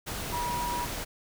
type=tone in noise; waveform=sine; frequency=966 Hz; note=B5; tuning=39 cents flat; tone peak=-30 dBFS; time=0.32-0.86 s; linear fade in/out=20 ms; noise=pink; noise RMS=-35 dBFS; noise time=0.06-1.05 s; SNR=+2 dB; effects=none